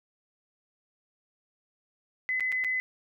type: tone with dropouts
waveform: sine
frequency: 2023 Hz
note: B6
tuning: 41 cents sharp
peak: -26 dBFS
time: 2.29-2.8 s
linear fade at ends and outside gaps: 0 ms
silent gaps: 2.398-2.406 / 2.519-2.524 / 2.64-2.646 s
effects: none